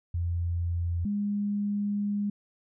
sine tone pair in turn, 86 / 204.5 Hz, F2 / G#3, -26 / -26 cents, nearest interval octave + minor third, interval 1500 cents, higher second, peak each -26 dBFS, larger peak neither, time 0.14-1.05 / 1.05-2.3 s, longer second, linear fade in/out 5 ms, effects none

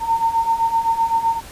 sine beating tone pair, 906 / 913.8 Hz, A#5 / A#5, -50 / -35 cents, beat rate 7.8 Hz, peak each -21 / -17 dBFS, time 0-1.41 s, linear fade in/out 50 ms, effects pink hiss -39 dBFS RMS until 1.51 s + resampled to 32000 Hz

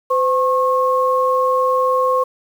sine tone pair together, 511.7 / 1085 Hz, C5 / C#6, -39 / -37 cents, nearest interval octave + minor second, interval 1302 cents, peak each -16 dBFS, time 0.1-2.24 s, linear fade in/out 10 ms, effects 7-bit

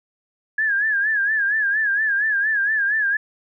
sine tone with vibrato, 1678 Hz, G#6, 17 cents sharp, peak -17 dBFS, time 0.58-3.17 s, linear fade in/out 5 ms, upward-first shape sine, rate 4.3 Hz, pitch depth 100 cents each way, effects none

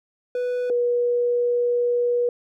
triangle / sine tone pair in turn, 493.9 / 483.5 Hz, B4 / B4, 0 / -37 cents, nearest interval unison, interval 37 cents, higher first, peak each -20 / -18 dBFS, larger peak second, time 0.35-0.7 / 0.7-2.29 s, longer second, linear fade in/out 2 ms, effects none

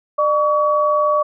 sine tone pair together, 600 / 1132.6 Hz, D5 / C#6, +37 / +37 cents, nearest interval major seventh, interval 1100 cents, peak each -16 dBFS, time 0.18-1.23 s, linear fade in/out 10 ms, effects none

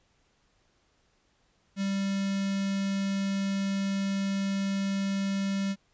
square tone with notch filter, 196 Hz, G3, in tune, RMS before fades -29 dBFS, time 1.76-5.76 s, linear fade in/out 50 ms, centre 800 Hz, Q 0.73, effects pink hiss -69 dBFS RMS until 5.93 s + resampled to 16000 Hz

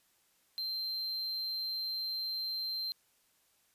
triangle tone, 4136 Hz, C8, 21 cents flat, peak -33 dBFS, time 0.58-2.92 s, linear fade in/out 0 ms, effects white hiss -71 dBFS RMS until 3.74 s + resampled to 32000 Hz

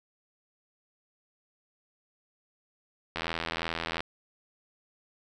click train, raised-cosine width 0.3 ms, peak -15 dBFS, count 71, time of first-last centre 3.16-4.005 s, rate 82.8 Hz, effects none

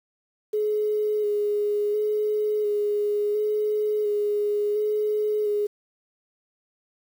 sine tone with vibrato, 419.5 Hz, G#4, 17 cents sharp, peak -21 dBFS, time 0.53-5.67 s, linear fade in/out 10 ms, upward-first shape square, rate 0.71 Hz, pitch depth 19 cents each way, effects 8-bit

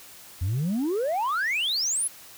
sine exponential sweep, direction up, 82.41 to 11175 Hz, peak -21 dBFS, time 0.41-2.08 s, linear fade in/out 10 ms, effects tanh soft clip ceiling -22 dBFS + white hiss -47 dBFS RMS until 2.37 s

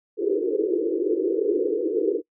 white band-pass noise, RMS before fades -23 dBFS, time 0.17-2.22 s, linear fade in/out 50 ms, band 310 to 480 Hz, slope 96 dB/octave, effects noise-tail reverb RT60 0.1 s tail -22 dB re dry

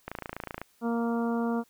click train, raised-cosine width 0.5 ms, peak -20 dBFS, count 16, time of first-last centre 0.08-0.616 s, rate 28 Hz
harmonic tone, 233.1 Hz, A#3, in tune, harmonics 1 / 2 / 3 / 4 / 5 / 6, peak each -27 / -33 / -37 / -39 / -41 / -43 dBFS, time 0.81-1.64 s, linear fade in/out 50 ms
effects white hiss -65 dBFS RMS until 1.69 s

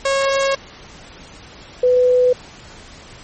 sawtooth / sine tone pair in turn, 547 / 499.5 Hz, C#5 / B4, -23 / +20 cents, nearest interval major second, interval 157 cents, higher first, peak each -11 / -10 dBFS, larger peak second, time 0.05-0.55 / 1.83-2.33 s, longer neither, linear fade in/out 5 ms, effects pink hiss -40 dBFS RMS until 3.23 s + MP3 32 kbps

